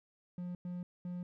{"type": "tone bursts at uneven times", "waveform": "triangle", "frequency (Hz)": 177.8, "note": "F3", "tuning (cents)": 31, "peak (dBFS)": -36, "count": 3, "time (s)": [[0.38, 0.55], [0.65, 0.83], [1.05, 1.23]], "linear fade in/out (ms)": 2, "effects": []}